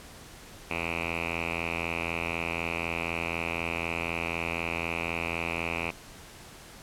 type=tone with low-pass filter; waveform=5% pulse; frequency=84 Hz; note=E2; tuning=33 cents sharp; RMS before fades=-32 dBFS; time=0.7-5.91 s; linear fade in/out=10 ms; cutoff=2500 Hz; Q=6.6; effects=pink hiss -48 dBFS RMS until 6.82 s + low-pass 12000 Hz 12 dB/octave